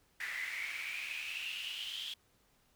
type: noise with high-pass filter sweep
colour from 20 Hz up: brown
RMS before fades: -41 dBFS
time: 0.2-2.14 s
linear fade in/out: 5 ms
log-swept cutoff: 1900 to 3300 Hz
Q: 9.6
effects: pink hiss -71 dBFS RMS until 2.75 s